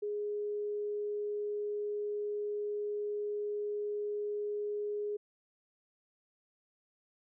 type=tone; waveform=sine; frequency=415.3 Hz; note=G#4; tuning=in tune; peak=-33 dBFS; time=0.02-5.17 s; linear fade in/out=10 ms; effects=none